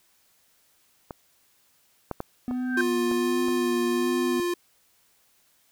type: clicks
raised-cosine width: 1 ms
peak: -21 / -15 / -16 / -22 / -22 / -24 dBFS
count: 6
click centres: 1.108 / 2.113 / 2.204 / 2.511 / 3.114 / 3.484 s
type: tone with vibrato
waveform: triangle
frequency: 246.9 Hz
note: B3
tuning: in tune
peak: -24 dBFS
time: 2.48-4.4 s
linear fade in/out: 0 ms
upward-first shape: sine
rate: 1.3 Hz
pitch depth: 39 cents each way
type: tone with exponential growth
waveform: sine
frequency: 1568 Hz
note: G6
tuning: in tune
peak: -19 dBFS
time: 2.54-2.81 s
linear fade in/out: 2 ms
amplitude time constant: 57 ms
type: tone with pitch glide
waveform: square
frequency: 352.6 to 350.6 Hz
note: F4 to F4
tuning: +17 to +7 cents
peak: -25 dBFS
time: 2.77-4.54 s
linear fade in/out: 5 ms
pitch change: -10 cents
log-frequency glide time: 4.1-4.34 s
effects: white hiss -64 dBFS RMS until 5.71 s